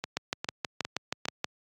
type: two click trains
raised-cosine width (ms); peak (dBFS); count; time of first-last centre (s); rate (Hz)
0.2; -14 / -11; 4 / 9; 0.04-1.255 / 0.17-1.444; 2.47 / 6.28
effects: high-pass 100 Hz 12 dB/octave + AAC 48 kbps